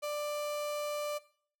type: tone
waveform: 35% pulse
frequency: 591 Hz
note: D5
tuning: 11 cents sharp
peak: -32 dBFS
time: 0.02-1.19 s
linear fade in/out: 20 ms
effects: noise-tail reverb RT60 0.5 s tail -18 dB re dry